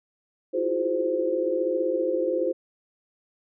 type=tone cluster; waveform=sine; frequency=328.2 / 343 / 364.1 / 416.6 / 520 Hz; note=E4 / F4 / F#4 / G#4 / C5; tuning=-8 / -31 / -28 / +5 / -11 cents; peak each=-31 / -32 / -29 / -32 / -25 dBFS; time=0.53-2.53 s; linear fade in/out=20 ms; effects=none